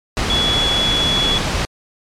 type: tone in noise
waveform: sine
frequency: 3385 Hz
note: G#7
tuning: 32 cents sharp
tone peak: -15 dBFS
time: 0.3-1.38 s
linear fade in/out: 0 ms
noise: pink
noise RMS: -19 dBFS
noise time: 0.17-1.65 s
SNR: +1 dB
effects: low-pass 6000 Hz 12 dB/octave + MP3 96 kbps